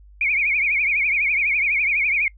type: tone with vibrato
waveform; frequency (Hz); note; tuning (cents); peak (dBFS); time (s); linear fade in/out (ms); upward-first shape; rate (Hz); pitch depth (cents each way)
sine; 2309; D7; -30; -17; 0.21-2.28; 2; triangle; 12; 160
effects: noise-tail reverb RT60 0.1 s tail -24 dB re dry + added 50 Hz sine -44 dBFS peak until 2.37 s